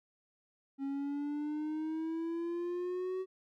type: exponential sweep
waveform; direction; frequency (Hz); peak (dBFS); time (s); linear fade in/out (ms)
triangle; up; 272.4 to 377.9; -32; 0.78-3.26; 50
effects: none